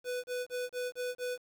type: tone bursts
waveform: square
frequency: 496.1 Hz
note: B4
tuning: 8 cents sharp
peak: -34 dBFS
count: 6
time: 0.04-1.38 s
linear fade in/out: 50 ms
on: 200 ms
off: 28 ms
effects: 10-bit